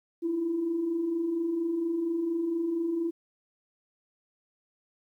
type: tone pair together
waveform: sine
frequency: 311.1 / 335.4 Hz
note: D#4 / E4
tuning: 0 / +30 cents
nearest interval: minor second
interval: 130 cents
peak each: -37 / -26 dBFS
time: 0.22-3.11 s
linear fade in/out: 20 ms
effects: tanh soft clip ceiling -20 dBFS + 11-bit